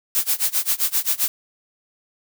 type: noise with tremolo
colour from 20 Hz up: blue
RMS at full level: -18 dBFS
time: 0.15-1.28 s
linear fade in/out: 0 ms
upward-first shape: sine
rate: 7.6 Hz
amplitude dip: 95%
effects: none